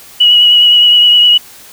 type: tone with vibrato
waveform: sine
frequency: 2920 Hz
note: F#7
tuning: 24 cents flat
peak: -3 dBFS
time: 0.2-1.38 s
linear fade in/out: 10 ms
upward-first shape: triangle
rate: 9.7 Hz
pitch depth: 27 cents each way
effects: white hiss -36 dBFS RMS until 1.72 s